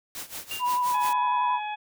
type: noise with tremolo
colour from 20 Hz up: white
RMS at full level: -35 dBFS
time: 0.15-1.13 s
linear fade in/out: 0 ms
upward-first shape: sine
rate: 5.7 Hz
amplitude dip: 85%
type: tone with exponential decay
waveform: sine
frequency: 2794 Hz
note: F7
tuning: in tune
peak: -30 dBFS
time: 0.51-1.07 s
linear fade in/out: 2 ms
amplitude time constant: 120 ms
type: tone with vibrato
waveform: sine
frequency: 987.8 Hz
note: B5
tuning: in tune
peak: -22 dBFS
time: 0.59-1.6 s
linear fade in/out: 50 ms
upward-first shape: square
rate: 11 Hz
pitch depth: 17 cents each way
type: harmonic tone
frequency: 843 Hz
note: G#5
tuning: 26 cents sharp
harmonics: 1 / 2 / 3 / 4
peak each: -30 / -41 / -38 / -44 dBFS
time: 0.93-1.76 s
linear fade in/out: 20 ms
effects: none